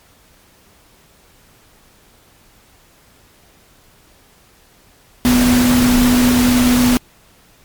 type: tone in noise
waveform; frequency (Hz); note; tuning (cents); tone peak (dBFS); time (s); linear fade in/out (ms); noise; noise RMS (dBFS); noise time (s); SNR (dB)
sine; 246.9; B3; 0; -10; 5.25-6.97; 0; pink; -18; 5.25-6.97; +5
effects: pink hiss -50 dBFS RMS until 7.64 s + MP3 96 kbps